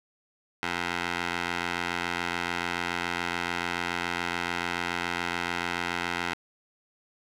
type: tone with band-pass filter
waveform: 15% pulse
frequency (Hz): 87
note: F2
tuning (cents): -6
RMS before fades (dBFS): -31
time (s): 0.63-6.34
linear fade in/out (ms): 0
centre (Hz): 2000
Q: 1
effects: none